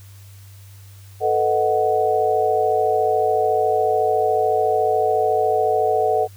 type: chord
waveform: sine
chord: B dominant seventh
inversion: third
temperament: equal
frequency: 440 / 493.9 / 622.3 / 740 Hz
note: A4 / B4 / D#5 / F#5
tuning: 0 / 0 / 0 / 0 cents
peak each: -20 / -25 / -23 / -19 dBFS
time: 1.2-6.28 s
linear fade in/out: 50 ms
effects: added 98 Hz sine -40 dBFS peak until 6.36 s + white hiss -51 dBFS RMS until 6.36 s